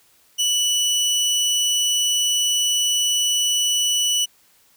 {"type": "tone", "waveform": "25% pulse", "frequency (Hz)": 2960, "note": "F#7", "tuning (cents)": 0, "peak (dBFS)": -14, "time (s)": [0.38, 4.26], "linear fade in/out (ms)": 20, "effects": ["white hiss -57 dBFS RMS until 4.76 s"]}